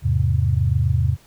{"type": "chord", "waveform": "sine", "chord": "E augmented", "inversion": "none", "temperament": "equal", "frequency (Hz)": [82.41, 103.83, 130.81], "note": ["E2", "G#2", "B#2"], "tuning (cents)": [0, 0, 0], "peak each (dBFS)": -20, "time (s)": [0.02, 1.17], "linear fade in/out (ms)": 50, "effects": ["pink hiss -53 dBFS RMS until 1.26 s"]}